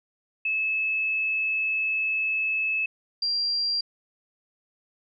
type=tone pair in turn; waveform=sine; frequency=2600 / 4749 Hz; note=E7 / D8; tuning=-24 / +18 cents; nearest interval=minor seventh; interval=1042 cents; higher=second; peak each=-23 / -23 dBFS; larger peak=neither; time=0.45-2.86 / 3.22-3.81 s; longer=first; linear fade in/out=5 ms; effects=none